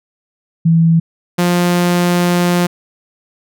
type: tone pair in turn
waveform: sine / sawtooth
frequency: 164.81 / 175.99 Hz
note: E3 / F3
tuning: 0 / +14 cents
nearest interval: minor second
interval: 114 cents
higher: second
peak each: -7 dBFS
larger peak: neither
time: 0.65-1 / 1.38-2.67 s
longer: second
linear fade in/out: 10 ms
effects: none